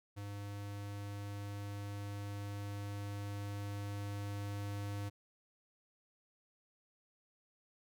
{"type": "tone with level ramp", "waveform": "square", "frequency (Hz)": 101.5, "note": "G#2", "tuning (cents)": -39, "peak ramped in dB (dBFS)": [-43, -39], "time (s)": [0.16, 5.1], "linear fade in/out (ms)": 20, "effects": []}